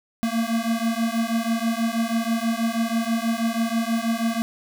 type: beating tone pair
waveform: square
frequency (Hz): 225.8 / 232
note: A3 / A#3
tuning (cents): +45 / -8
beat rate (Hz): 6.2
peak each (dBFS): -25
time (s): 0.23-4.42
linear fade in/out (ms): 0
effects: none